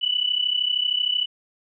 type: tone pair together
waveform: sine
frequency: 2953 / 2986 Hz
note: F#7 / F#7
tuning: -4 / +15 cents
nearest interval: unison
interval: 19 cents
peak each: -23 dBFS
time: 0.01-1.26 s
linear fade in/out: 20 ms
effects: none